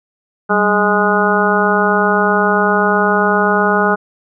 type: harmonic tone with a mistuned harmonic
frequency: 207.7 Hz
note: G#3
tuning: in tune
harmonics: 1 / 2 / 3 / 4 / 5 / 6 / 7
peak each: -18 / -17 / -20 / -18 / -22 / -18 / -17 dBFS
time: 0.49-3.96 s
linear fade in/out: 20 ms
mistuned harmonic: 1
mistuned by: -110 cents
effects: none